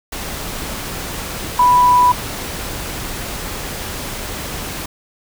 sine tone in noise, 987.8 Hz, B5, in tune, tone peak -8 dBFS, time 1.59-2.12 s, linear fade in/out 5 ms, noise pink, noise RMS -26 dBFS, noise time 0.12-4.86 s, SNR +15 dB, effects none

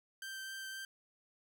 sawtooth tone with vibrato, 1563 Hz, G6, 6 cents flat, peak -39 dBFS, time 0.22-0.85 s, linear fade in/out 2 ms, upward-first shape triangle, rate 3.8 Hz, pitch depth 10 cents each way, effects none

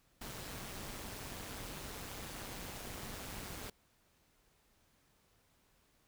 pink noise with amplitude modulation, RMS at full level -43 dBFS, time 0.21-3.7 s, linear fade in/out 5 ms, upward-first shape sine, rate 198 Hz, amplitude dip 65%, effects pink hiss -72 dBFS RMS until 6.07 s

